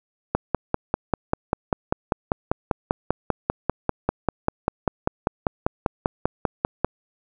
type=click train; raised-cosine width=1 ms; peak=-5 dBFS; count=34; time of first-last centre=0.35-6.846 s; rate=5.08 Hz; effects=none